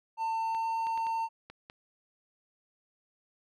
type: tone with pitch glide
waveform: triangle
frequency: 898 to 905.3 Hz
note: A5 to A5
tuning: +35 to +49 cents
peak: -27 dBFS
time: 0.17-1.29 s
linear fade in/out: 50 ms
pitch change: +14 cents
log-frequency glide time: 0.37-0.78 s
type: clicks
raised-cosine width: 0.3 ms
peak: -30 dBFS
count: 6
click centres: 0.548 / 0.869 / 0.976 / 1.068 / 1.5 / 1.699 s
effects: none